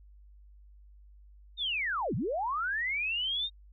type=linear two-way sweep; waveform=sine; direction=down then up; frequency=3729 to 93.9 to 3729 Hz; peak=-29 dBFS; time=1.57-3.5 s; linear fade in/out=50 ms; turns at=2.15 s; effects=added 50 Hz sine -52 dBFS peak until 3.72 s